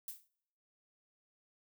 violet noise with exponential decay, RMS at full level -40 dBFS, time 0.08-0.28 s, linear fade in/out 2 ms, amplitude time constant 42 ms, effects noise-tail reverb RT60 0.8 s tail -26 dB re dry

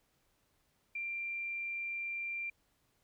sine tone, 2371 Hz, D7, 16 cents sharp, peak -36 dBFS, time 0.95-2.5 s, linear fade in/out 5 ms, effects pink hiss -75 dBFS RMS until 3.03 s

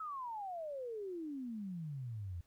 sine exponential sweep, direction down, 1312 to 82.41 Hz, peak -40 dBFS, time 0-2.41 s, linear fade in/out 5 ms, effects pink hiss -75 dBFS RMS until 2.46 s

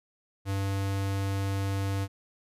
square tone, 98 Hz, G2, in tune, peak -28 dBFS, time 0.45-2.08 s, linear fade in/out 50 ms, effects resampled to 32000 Hz

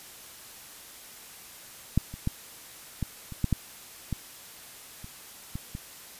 clicks, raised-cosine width 5 ms, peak -9 / -26 / -14 / -16 / -26 / -12 / -11 / -17 / -29 / -21 / -23 dBFS, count 11, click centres 1.976 / 2.14 / 2.274 / 3.027 / 3.323 / 3.443 / 3.527 / 4.127 / 5.044 / 5.555 / 5.751 s, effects white hiss -47 dBFS RMS until 6.19 s + resampled to 32000 Hz

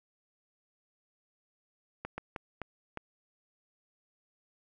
slowing click train, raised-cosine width 0.5 ms, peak -22 dBFS, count 5, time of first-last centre 2.05-2.974 s, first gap 130 ms, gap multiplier 1.4, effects none

